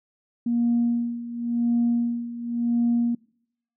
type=tone with tremolo; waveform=sine; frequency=236.6 Hz; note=A#3; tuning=26 cents sharp; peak=-17 dBFS; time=0.46-3.15 s; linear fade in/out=5 ms; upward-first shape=sine; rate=0.93 Hz; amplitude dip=80%; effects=noise-tail reverb RT60 0.7 s tail -25 dB re dry + tanh soft clip ceiling -14 dBFS